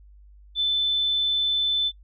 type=tone; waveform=sine; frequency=3520 Hz; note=A7; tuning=in tune; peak=-20 dBFS; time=0.55-1.92 s; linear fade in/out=50 ms; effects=noise-tail reverb RT60 0.1 s tail -26 dB re dry + added 50 Hz sine -47 dBFS peak until 2.03 s